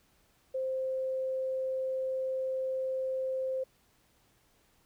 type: tone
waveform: sine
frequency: 523.3 Hz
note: C5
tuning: in tune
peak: -30 dBFS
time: 0.54-3.64 s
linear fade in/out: 10 ms
effects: pink hiss -68 dBFS RMS until 4.85 s